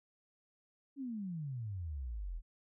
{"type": "exponential sweep", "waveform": "sine", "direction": "down", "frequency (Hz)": [287.1, 38], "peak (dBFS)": -38, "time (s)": [0.96, 2.42], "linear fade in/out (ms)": 50, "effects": []}